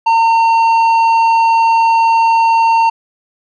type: tone with tanh clipping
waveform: sine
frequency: 911 Hz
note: A#5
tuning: 40 cents flat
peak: -9 dBFS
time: 0.06-2.9 s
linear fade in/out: 10 ms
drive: 8 dB
effects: none